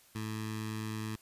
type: tone with notch filter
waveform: 15% pulse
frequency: 109 Hz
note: A2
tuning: 16 cents flat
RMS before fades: -38 dBFS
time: 0.15-1.16 s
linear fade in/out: 5 ms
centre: 550 Hz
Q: 0.86
effects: white hiss -62 dBFS RMS until 1.21 s + resampled to 32000 Hz